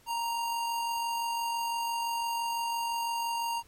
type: tone with amplitude modulation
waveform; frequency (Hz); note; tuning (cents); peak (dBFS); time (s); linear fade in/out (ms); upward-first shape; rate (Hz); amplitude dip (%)
square; 932.3; A#5; 0; -29; 0.06-3.63; 50; sine; 45.9; 25
effects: pink hiss -61 dBFS RMS until 3.67 s + MP3 64 kbps